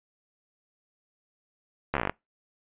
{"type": "slowing click train", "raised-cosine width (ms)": 0.5, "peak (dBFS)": -11, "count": 10, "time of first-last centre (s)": [1.94, 2.096], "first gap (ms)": 13, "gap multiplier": 1.07, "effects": ["noise-tail reverb RT60 0.2 s tail -25 dB re dry", "resampled to 8000 Hz"]}